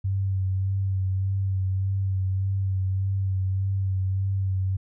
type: tone with vibrato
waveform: sine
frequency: 95.9 Hz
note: G2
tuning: 37 cents flat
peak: -22 dBFS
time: 0.04-4.77 s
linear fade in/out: 10 ms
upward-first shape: sine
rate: 1.7 Hz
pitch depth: 26 cents each way
effects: none